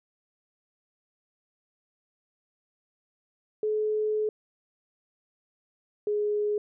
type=tone pair in turn; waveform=sine; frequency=428.1 / 417.4 Hz; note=A4 / G#4; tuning=-47 / +9 cents; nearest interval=unison; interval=44 cents; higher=first; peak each=-24 dBFS; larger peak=neither; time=3.63-4.29 / 6.07-6.58 s; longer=first; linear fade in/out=2 ms; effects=none